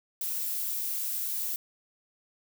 violet noise, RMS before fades -32 dBFS, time 0.21-1.56 s, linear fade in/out 2 ms, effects none

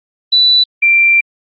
sine tone pair in turn, 3969 / 2360 Hz, B7 / D7, +8 / +8 cents, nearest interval major sixth, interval 900 cents, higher first, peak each -6 dBFS, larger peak neither, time 0.32-0.64 / 0.82-1.21 s, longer second, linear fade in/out 10 ms, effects Opus 48 kbps

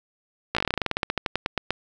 slowing click train, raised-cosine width 0.3 ms, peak -7 dBFS, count 22, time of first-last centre 0.55-1.706 s, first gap 16 ms, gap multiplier 1.11, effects none

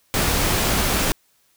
pink noise, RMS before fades -20 dBFS, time 0.14-1.12 s, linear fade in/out 0 ms, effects white hiss -62 dBFS RMS until 1.56 s

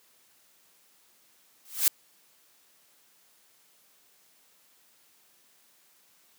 blue noise with exponential growth, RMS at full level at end -18 dBFS, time 1.65-1.88 s, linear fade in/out 1 ms, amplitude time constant 50 ms, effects white hiss -63 dBFS RMS until 6.38 s + high-pass 150 Hz 12 dB/octave

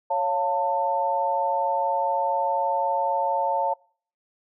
sine chord, Db augmented, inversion none, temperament equal with one note detuned, 554.4 / 698.5 / 893.8 Hz, Db5 / F5 / A5, 0 / 0 / +27 cents, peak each -27 / -28 / -23 dBFS, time 0.1-3.74 s, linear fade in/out 10 ms, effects noise-tail reverb RT60 0.5 s tail -25 dB re dry

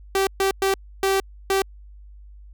sawtooth tone bursts at uneven times, 387.9 Hz, G4, 18 cents flat, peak -14 dBFS, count 5, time 0.15-0.27 / 0.4-0.51 / 0.62-0.74 / 1.03-1.2 / 1.5-1.62 s, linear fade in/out 2 ms, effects added 50 Hz sine -41 dBFS peak until 2.53 s

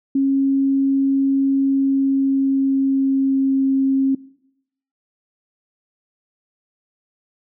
sine tone with pitch glide, 272.4 to 269 Hz, C#4 to C4, -30 to +48 cents, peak -14 dBFS, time 0.15-4.15 s, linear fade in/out 5 ms, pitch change -22 cents, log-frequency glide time 1.64-3.67 s, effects noise-tail reverb RT60 0.8 s tail -22 dB re dry

